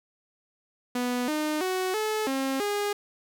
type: tone with pitch steps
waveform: sawtooth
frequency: 246.6 / 305.1 / 371.7 / 431.4 / 268.3 / 410.3 Hz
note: B3 / D#4 / F#4 / A4 / C4 / G#4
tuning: -2 / -34 / +8 / -34 / +44 / -21 cents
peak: -22 dBFS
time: 0.95-2.93 s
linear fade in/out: 5 ms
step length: 330 ms
effects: none